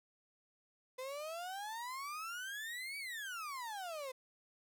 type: exponential two-way sweep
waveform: 35% pulse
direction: up then down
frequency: 504 to 2300 to 504 Hz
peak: -40 dBFS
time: 0.98-4.12 s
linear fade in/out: 10 ms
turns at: 2.98 s
effects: none